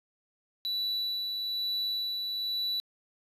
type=tone with tremolo; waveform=triangle; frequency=3951 Hz; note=B7; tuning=in tune; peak=-27 dBFS; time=0.65-2.8 s; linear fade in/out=0 ms; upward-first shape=sine; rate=1.1 Hz; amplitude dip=30%; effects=resampled to 32000 Hz + 11-bit